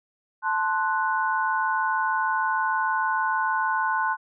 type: chord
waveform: sine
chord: F# diminished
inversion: first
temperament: equal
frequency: 880 / 1046.5 / 1480 Hz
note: A5 / C6 / F#6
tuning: 0 / 0 / 0 cents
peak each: -26 dBFS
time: 0.42-4.17 s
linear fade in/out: 50 ms
effects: none